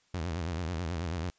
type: tone with vibrato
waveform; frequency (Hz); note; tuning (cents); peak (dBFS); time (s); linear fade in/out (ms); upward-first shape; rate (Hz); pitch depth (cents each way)
sawtooth; 84.6; E2; +45; -28; 0.14-1.3; 0; sine; 9.2; 150
effects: white hiss -69 dBFS RMS until 1.38 s + resampled to 16000 Hz